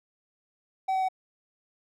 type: tone with pitch steps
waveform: triangle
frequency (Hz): 763 / 757.7 / 752.5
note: G5 / F#5 / F#5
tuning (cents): -47 / +41 / +29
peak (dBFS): -22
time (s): 0.88-1.087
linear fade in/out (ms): 10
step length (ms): 69
effects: none